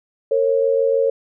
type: tone pair together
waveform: sine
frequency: 457.9 / 544.5 Hz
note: A#4 / C#5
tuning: -31 / -31 cents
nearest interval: minor third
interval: 300 cents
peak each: -17 dBFS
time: 0.31-1.1 s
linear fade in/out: 5 ms
effects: none